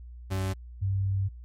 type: tone pair in turn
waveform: 40% pulse / sine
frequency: 95.1 / 97.32 Hz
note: F#2 / G2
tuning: +48 / -12 cents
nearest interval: unison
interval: 40 cents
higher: second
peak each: -26 / -24 dBFS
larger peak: second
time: 0.3-0.54 / 0.81-1.29 s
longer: second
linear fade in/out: 20 ms
effects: added 60 Hz sine -41 dBFS peak until 1.44 s + MP3 64 kbps